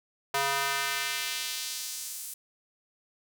square tone with high-pass filter sweep, 138.59 Hz, C#3, in tune, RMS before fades -32 dBFS, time 0.34-2.34 s, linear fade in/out 5 ms, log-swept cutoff 790 to 9800 Hz, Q 0.99, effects none

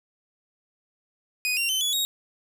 sawtooth tone with pitch steps, 2489 / 2762 / 3064 / 3400 / 3773 Hz, D#7 / F7 / G7 / G#7 / A#7, 0 / -20 / -40 / +40 / +20 cents, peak -20 dBFS, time 1.45-2.05 s, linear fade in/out 0 ms, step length 120 ms, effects none

